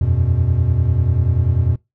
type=chord; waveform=triangle; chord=E suspended second; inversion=none; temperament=equal with one note detuned; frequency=82.41 / 92.5 / 122.05 Hz; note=E2 / F#2 / B2; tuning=0 / 0 / -20 cents; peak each=-16 dBFS; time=0.01-1.76 s; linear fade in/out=5 ms; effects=noise-tail reverb RT60 0.2 s tail -22 dB re dry